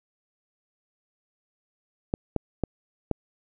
clicks, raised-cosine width 2 ms, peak -11 dBFS, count 4, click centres 2.139 / 2.363 / 2.637 / 3.113 s, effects none

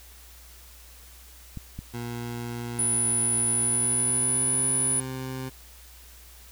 clicks, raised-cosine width 5 ms, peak -23 dBFS, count 2, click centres 1.573 / 1.79 s
20% pulse tone with pitch glide, 119.1 to 130.63 Hz, A#2 to C3, +38 to -2 cents, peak -27 dBFS, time 1.93-5.5 s, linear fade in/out 20 ms, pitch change +160 cents, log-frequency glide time 3.44-4.64 s
sine tone, 9956 Hz, D#9, in tune, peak -22 dBFS, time 2.79-5 s, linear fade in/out 2 ms
effects added 60 Hz sine -49 dBFS peak until 6.51 s + white hiss -51 dBFS RMS until 6.51 s

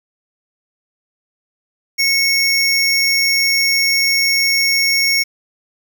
square tone pair together, 2191 / 5521 Hz, C#7 / F8, -21 / -21 cents, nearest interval octave + major third, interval 1600 cents, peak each -16 / -16 dBFS, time 1.98-5.24 s, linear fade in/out 20 ms, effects 7-bit

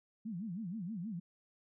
sine tone with vibrato, 196 Hz, G3, in tune, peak -38 dBFS, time 0.25-1.2 s, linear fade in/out 10 ms, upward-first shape sine, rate 6.3 Hz, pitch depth 280 cents each way, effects none

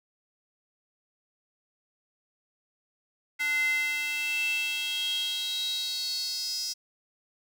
square tone with high-pass filter sweep, 295 Hz, D4, 8 cents sharp, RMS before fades -30 dBFS, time 3.39-6.74 s, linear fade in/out 20 ms, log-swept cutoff 1900 to 5300 Hz, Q 8.2, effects none

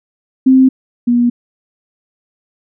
sine tone pair in turn, 261.6 / 240.7 Hz, C4 / B3, 0 / -44 cents, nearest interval minor second, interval 144 cents, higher first, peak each -4 / -8 dBFS, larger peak first, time 0.46-0.69 / 1.07-1.3 s, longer neither, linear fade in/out 10 ms, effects none

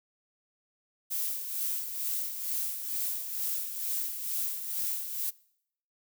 violet noise with tremolo, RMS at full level -31 dBFS, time 1.1-5.31 s, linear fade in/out 20 ms, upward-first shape sine, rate 2.2 Hz, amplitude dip 55%, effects noise-tail reverb RT60 0.7 s tail -23 dB re dry

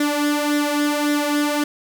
sawtooth tone with flanger, 293.7 Hz, D4, in tune, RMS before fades -20 dBFS, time 0-1.64 s, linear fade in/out 5 ms, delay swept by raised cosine 0.53 to 2.83 ms, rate 1.8 Hz, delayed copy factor +0.6, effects none

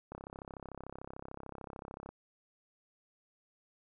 click train, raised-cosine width 1 ms, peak -30 dBFS, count 67, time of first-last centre 0.12-2.09 s, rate 33.5 Hz, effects none

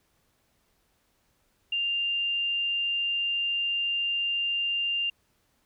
sine tone, 2794 Hz, F7, in tune, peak -25 dBFS, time 1.72-5.1 s, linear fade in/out 5 ms, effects pink hiss -70 dBFS RMS until 5.65 s

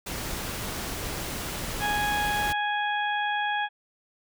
pink noise, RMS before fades -33 dBFS, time 0.06-2.53 s, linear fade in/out 10 ms
harmonic tone, 830.6 Hz, G#5, in tune, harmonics 1 / 2 / 3 / 4, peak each -27 / -29 / -37 / -36 dBFS, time 1.79-3.69 s, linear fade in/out 50 ms
effects none

